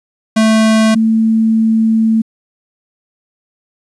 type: tone pair in turn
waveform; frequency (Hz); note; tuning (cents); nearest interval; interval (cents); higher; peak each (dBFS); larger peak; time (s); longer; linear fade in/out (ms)
square / sine; 220 / 222.7; A3 / A3; 0 / +21; unison; 21; second; -8; neither; 0.36-0.95 / 0.95-2.22; second; 10
effects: resampled to 24000 Hz + 8-bit